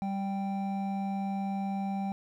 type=tone pair together; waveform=triangle; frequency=196 / 784 Hz; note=G3 / G5; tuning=0 / 0 cents; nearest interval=2 octaves; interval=2400 cents; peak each=-29 / -34 dBFS; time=0.02-2.12 s; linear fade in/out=0 ms; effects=none